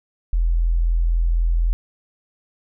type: tone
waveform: sine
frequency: 42 Hz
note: E1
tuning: 33 cents sharp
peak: -15 dBFS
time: 0.33-1.73 s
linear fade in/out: 0 ms
effects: none

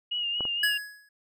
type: tone with vibrato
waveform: sine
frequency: 2862 Hz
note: F7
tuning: 42 cents sharp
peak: -27 dBFS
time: 0.11-0.78 s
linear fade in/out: 10 ms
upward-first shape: sine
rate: 4.2 Hz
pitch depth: 42 cents each way
type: clicks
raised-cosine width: 1 ms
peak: -21 / -25 dBFS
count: 2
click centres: 0.407 / 0.453 s
type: tone with exponential decay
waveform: square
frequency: 1677 Hz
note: G#6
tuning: 16 cents sharp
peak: -21 dBFS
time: 0.63-1.09 s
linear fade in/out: 5 ms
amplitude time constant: 100 ms
effects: none

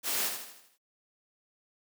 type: noise with echo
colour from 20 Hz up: white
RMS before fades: -31 dBFS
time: 0.03-0.31 s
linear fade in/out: 50 ms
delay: 79 ms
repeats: 6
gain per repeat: -6 dB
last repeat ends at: 0.784 s
effects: high-pass 200 Hz 12 dB/octave

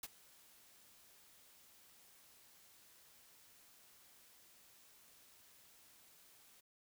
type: noise with ADSR envelope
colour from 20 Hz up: white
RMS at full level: -43 dBFS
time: 0.03-6.61 s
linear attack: 5 ms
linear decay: 34 ms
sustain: -22 dB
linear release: 13 ms
effects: none

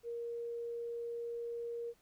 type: tone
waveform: sine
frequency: 469.6 Hz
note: A#4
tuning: 13 cents sharp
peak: -38 dBFS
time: 0.03-1.94 s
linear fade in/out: 50 ms
effects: pink hiss -71 dBFS RMS until 2.01 s

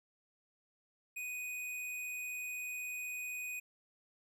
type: tone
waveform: square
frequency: 2489 Hz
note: D#7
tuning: in tune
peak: -40 dBFS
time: 1.16-3.6 s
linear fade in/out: 10 ms
effects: none

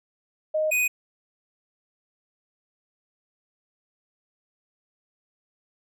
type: tone pair in turn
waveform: sine / square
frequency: 621 / 2491 Hz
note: D#5 / D#7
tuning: -3 / +1 cents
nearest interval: 2 octaves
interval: 2404 cents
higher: second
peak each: -21 dBFS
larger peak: neither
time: 0.54-0.71 / 0.71-0.88 s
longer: neither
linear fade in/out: 10 ms
effects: none

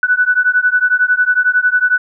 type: beating tone pair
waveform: sine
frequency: 1482 / 1493 Hz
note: F#6 / F#6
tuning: +2 / +15 cents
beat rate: 11 Hz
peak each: -13 dBFS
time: 0.03-1.98 s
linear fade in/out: 2 ms
effects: none

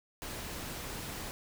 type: noise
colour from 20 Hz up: pink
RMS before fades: -41 dBFS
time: 0.22-1.31 s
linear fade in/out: 0 ms
effects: none

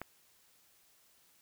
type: click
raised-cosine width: 0.5 ms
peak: -24 dBFS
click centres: 0.016 s
effects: white hiss -67 dBFS RMS until 1.41 s

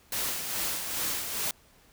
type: noise with tremolo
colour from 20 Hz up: white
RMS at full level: -30 dBFS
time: 0.12-1.51 s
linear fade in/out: 2 ms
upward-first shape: sine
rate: 2.4 Hz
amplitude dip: 45%
effects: pink hiss -60 dBFS RMS until 1.92 s

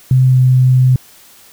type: tone with pitch glide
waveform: sine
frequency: 129.3 to 128.18 Hz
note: C3 to C3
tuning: -20 to -35 cents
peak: -6 dBFS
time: 0.11-0.96 s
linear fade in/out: 2 ms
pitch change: -15 cents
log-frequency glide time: 0.29-0.37 s
effects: white hiss -43 dBFS RMS until 1.52 s

